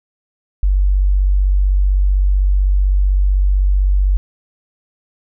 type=tone; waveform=sine; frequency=47.89 Hz; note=G1; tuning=40 cents flat; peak=-10 dBFS; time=0.63-4.17 s; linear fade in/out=0 ms; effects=none